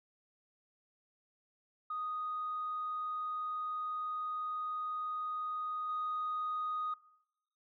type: tone with level steps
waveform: sine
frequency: 1243 Hz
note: D#6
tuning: 2 cents flat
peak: -35 / -33 dBFS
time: 1.9-6.94 s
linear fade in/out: 5 ms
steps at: 5.89 s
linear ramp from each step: 2 ms
effects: noise-tail reverb RT60 0.8 s tail -20 dB re dry + tanh soft clip ceiling -30 dBFS

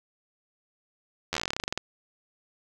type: slowing click train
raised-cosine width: 0.2 ms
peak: -11 dBFS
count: 18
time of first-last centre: 1.33-1.776 s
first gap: 11 ms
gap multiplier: 1.1
effects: none

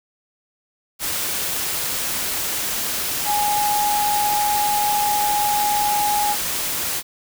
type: tone in noise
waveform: sine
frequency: 830.6 Hz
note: G#5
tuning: in tune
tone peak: -18 dBFS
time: 3.25-6.36 s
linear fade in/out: 50 ms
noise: white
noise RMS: -24 dBFS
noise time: 0.99-7.03 s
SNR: +3 dB
effects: none

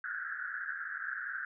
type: band-pass noise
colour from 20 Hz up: white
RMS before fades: -39 dBFS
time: 0.04-1.45 s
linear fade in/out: 2 ms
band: 1400 to 1700 Hz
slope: 96 dB/octave
effects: none

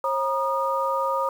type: tone cluster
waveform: sine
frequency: 540 / 950 / 1225 Hz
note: C#5 / A#5 / D#6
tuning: -45 / +33 / -27 cents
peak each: -26 dBFS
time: 0.04-1.29 s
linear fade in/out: 2 ms
effects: 8-bit

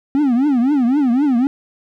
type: tone with vibrato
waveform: triangle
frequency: 264.6 Hz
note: C4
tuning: 20 cents sharp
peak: -10 dBFS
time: 0.15-1.47 s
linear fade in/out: 0 ms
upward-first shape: triangle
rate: 3.9 Hz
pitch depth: 260 cents each way
effects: none

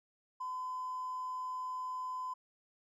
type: tone with hard clipping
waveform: triangle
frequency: 1016 Hz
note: B5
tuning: 49 cents sharp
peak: -37 dBFS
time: 0.4-2.34 s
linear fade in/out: 10 ms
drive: 3 dB
effects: none

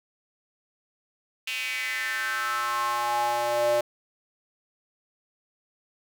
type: tone with high-pass filter sweep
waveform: square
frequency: 119.4 Hz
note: A#2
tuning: 42 cents sharp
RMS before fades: -27 dBFS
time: 1.47-3.81 s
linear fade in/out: 5 ms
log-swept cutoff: 2700 to 550 Hz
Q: 5.1
effects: none

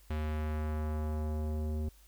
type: tone with low-pass filter sweep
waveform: square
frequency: 76.9 Hz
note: D#2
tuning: 20 cents flat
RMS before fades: -34 dBFS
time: 0.1-1.89 s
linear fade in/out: 5 ms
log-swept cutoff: 3100 to 400 Hz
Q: 0.92
effects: added 50 Hz sine -58 dBFS peak until 2.07 s + white hiss -64 dBFS RMS until 2.07 s

